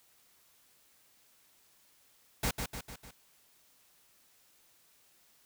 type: noise with echo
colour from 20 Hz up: pink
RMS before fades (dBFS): -31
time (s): 2.43-2.51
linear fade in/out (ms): 5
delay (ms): 150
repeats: 4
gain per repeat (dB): -5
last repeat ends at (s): 3.11
effects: white hiss -66 dBFS RMS until 5.45 s